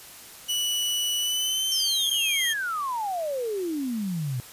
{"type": "tone with pitch glide", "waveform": "sawtooth", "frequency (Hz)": [2953, 3220], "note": ["F#7", "G7"], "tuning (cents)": [-4, 46], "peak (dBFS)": -21, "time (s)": [0.48, 2.54], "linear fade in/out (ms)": 20, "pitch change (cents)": 150, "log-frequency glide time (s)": [1.19, 2.07]}
{"type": "exponential sweep", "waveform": "sine", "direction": "down", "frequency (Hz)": [5588, 119.8], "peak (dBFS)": -26, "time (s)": [1.72, 4.4], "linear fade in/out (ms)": 0}
{"effects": ["white hiss -45 dBFS RMS until 4.52 s", "resampled to 32000 Hz"]}